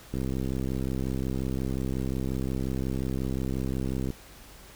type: click train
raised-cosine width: 3 ms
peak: -18 dBFS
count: 261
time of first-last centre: 0.14-4.103 s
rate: 65.6 Hz
effects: added 50 Hz sine -53 dBFS peak until 4.75 s + pink hiss -50 dBFS RMS until 4.75 s